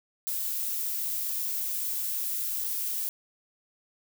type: noise with dropouts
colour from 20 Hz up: violet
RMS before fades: -31 dBFS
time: 0.27-3.09 s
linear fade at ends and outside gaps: 0 ms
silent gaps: 2.639-2.643 s
effects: none